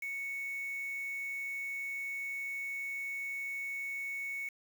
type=tone with quantisation; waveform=sine; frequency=2217 Hz; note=C#7; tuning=in tune; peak=-36 dBFS; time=0.02-4.49 s; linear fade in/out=5 ms; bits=8; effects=none